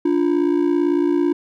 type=ring-modulated tone; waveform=triangle; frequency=320 Hz; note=D#4; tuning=49 cents sharp; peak=-10 dBFS; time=0.05-1.33 s; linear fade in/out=5 ms; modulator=29 Hz; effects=none

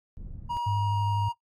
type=low-pass noise; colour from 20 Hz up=pink; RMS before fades=-40 dBFS; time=0.17-0.57 s; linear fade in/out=0 ms; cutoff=140 Hz; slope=12 dB/octave
type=tone with pitch glide; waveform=triangle; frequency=954 to 945.2 Hz; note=A#5 to A#5; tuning=+40 to +24 cents; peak=-25 dBFS; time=0.49-1.33 s; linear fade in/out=20 ms; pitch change=-16 cents; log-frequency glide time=0.71-1.06 s
type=tone with vibrato; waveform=sine; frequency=103 Hz; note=G#2; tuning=14 cents flat; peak=-26 dBFS; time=0.66-1.29 s; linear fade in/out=10 ms; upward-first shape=triangle; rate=12 Hz; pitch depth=22 cents each way
effects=noise-tail reverb RT60 0.1 s tail -17 dB re dry + AAC 64 kbps

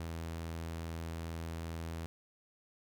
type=tone; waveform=sawtooth; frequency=82.41 Hz; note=E2; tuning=in tune; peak=-35 dBFS; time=0-2.06 s; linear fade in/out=0 ms; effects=none

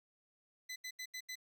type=tone bursts; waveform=20% pulse; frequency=2012 Hz; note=B6; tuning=32 cents sharp; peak=-37 dBFS; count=5; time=0.69-1.356 s; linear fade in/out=10 ms; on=70 ms; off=79 ms; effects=none

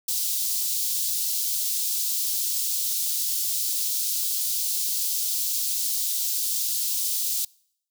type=high-pass noise; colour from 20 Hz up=white; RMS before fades=-26 dBFS; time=0.08-7.45 s; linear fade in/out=5 ms; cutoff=3900 Hz; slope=24 dB/octave; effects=noise-tail reverb RT60 0.7 s tail -26 dB re dry

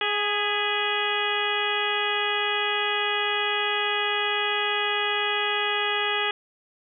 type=harmonic tone with a mistuned harmonic; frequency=415.3 Hz; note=G#4; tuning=in tune; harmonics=1 / 2 / 3 / 4 / 5 / 6 / 7 / 8; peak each=-31 / -31 / -31 / -31 / -31 / -31 / -31 / -31 dBFS; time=0.01-6.31 s; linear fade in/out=2 ms; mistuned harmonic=5; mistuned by=-62 cents; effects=none

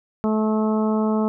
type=harmonic tone; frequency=216.6 Hz; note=A3; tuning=27 cents flat; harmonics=1 / 2 / 3 / 4 / 5 / 6; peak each=-19 / -25 / -29 / -31 / -33 / -35 dBFS; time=0.24-1.28 s; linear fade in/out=0 ms; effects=none

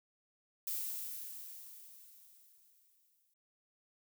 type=noise with exponential decay; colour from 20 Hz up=violet; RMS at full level=-37 dBFS; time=0.67-3.34 s; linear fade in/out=5 ms; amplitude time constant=580 ms; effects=none

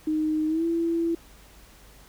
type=tone with pitch glide; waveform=sine; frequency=309.9 to 334.1 Hz; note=D#4 to E4; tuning=-7 to +23 cents; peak=-22 dBFS; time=0.07-1.15 s; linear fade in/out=5 ms; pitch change=+130 cents; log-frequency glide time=0.47-0.65 s; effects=added 50 Hz sine -53 dBFS peak until 2.08 s + pink hiss -53 dBFS RMS until 2.08 s

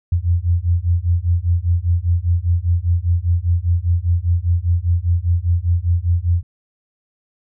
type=beating tone pair; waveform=sine; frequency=84.3 / 89.3 Hz; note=E2 / F2; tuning=+39 / +39 cents; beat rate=5 Hz; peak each=-17 dBFS; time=0.12-6.43 s; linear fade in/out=5 ms; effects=none

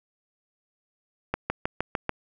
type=accelerating click train; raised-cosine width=0.5 ms; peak=-10 dBFS; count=6; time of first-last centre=1.34-2.093 s; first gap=160 ms; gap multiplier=0.97; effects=none

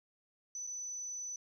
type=tone with dropouts; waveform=sine; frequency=5990 Hz; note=F#8; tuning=20 cents sharp; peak=-39 dBFS; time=0.55-1.36 s; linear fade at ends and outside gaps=2 ms; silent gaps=0.668-0.672 s; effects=12-bit

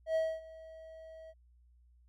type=tone with ADSR envelope; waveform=triangle; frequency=643 Hz; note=E5; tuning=43 cents flat; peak=-25 dBFS; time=0.06-1.34 s; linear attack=94 ms; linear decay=250 ms; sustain=-21 dB; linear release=44 ms; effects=added 60 Hz sine -61 dBFS peak until 2.08 s

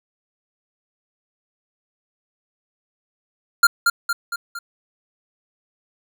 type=tone with echo; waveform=square; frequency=1396.9 Hz; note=F6; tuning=in tune; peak=-9 dBFS; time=3.63-3.67 s; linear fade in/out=5 ms; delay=230 ms; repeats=4; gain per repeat=-5 dB; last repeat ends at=4.59 s; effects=none

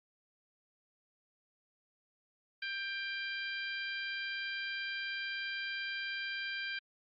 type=harmonic tone; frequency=791 Hz; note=G5; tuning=15 cents sharp; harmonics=2 / 3 / 4 / 5 / 6; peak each=-39 / -42 / -45 / -49 / -48 dBFS; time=2.62-6.79 s; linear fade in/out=5 ms; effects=Opus 48 kbps

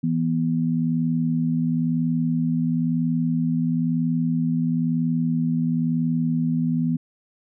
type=tone pair together; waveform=sine; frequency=164.2 / 245.2 Hz; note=E3 / B3; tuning=-6 / -12 cents; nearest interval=perfect fifth; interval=694 cents; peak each=-22 dBFS; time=0.03-6.97 s; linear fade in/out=10 ms; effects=none

